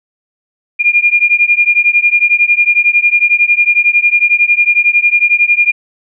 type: beating tone pair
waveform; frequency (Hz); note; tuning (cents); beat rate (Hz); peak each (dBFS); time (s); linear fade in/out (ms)
sine; 2410 / 2421; D7 / D#7; +44 / -48; 11; -10; 0.79-5.72; 20
effects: none